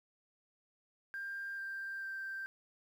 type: tone with pitch steps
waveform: sine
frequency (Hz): 1593 / 1581.1 / 1569.3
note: G6 / G6 / G6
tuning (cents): +27 / +14 / +1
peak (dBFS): -38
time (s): 1.14-2.46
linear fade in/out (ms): 0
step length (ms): 440
effects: tanh soft clip ceiling -35 dBFS + 11-bit